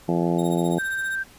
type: harmonic tone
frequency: 85.5 Hz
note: F2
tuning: 36 cents flat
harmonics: 2 / 3 / 4 / 5 / 6 / 7 / 8 / 9 / 10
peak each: -23 / -28 / -25 / -30 / -33 / -33 / -32 / -35 / -34 dBFS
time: 0.08-0.79 s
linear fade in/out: 10 ms
type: tone with tremolo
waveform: 10% pulse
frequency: 3729 Hz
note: A#7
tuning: in tune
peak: -26 dBFS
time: 0.38-1.16 s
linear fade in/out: 10 ms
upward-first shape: triangle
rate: 15 Hz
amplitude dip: 95%
type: tone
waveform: sine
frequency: 1568 Hz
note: G6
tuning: in tune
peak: -24 dBFS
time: 0.78-1.24 s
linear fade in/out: 20 ms
effects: pink hiss -50 dBFS RMS until 1.38 s + resampled to 32000 Hz